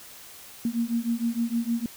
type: beating tone pair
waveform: sine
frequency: 230 / 236.5 Hz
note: A#3 / A#3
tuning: -23 / +25 cents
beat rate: 6.5 Hz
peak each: -27 / -27 dBFS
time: 0.65-1.86 s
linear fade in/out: 2 ms
effects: white hiss -46 dBFS RMS until 1.96 s